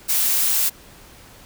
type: noise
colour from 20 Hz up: blue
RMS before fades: -19 dBFS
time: 0.08-0.7 s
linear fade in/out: 20 ms
effects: pink hiss -46 dBFS RMS until 1.45 s